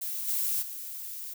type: noise with level steps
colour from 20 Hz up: violet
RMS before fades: -34 / -29 / -39 dBFS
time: 0.01-1.34 s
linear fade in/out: 10 ms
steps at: 0.27 / 0.61 s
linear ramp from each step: 20 ms
effects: none